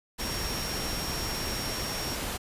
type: tone in noise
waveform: sine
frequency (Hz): 5560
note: F8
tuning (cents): -9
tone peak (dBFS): -36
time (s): 0.19-2.16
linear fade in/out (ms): 20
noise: pink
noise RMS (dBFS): -33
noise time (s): 0.18-2.38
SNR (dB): -6
effects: resampled to 32000 Hz